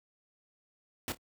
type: noise with echo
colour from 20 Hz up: pink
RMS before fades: -35 dBFS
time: 1.08-1.12 s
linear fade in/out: 0 ms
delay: 26 ms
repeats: 2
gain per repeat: -14 dB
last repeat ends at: 1.172 s
effects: high-pass 60 Hz 12 dB/octave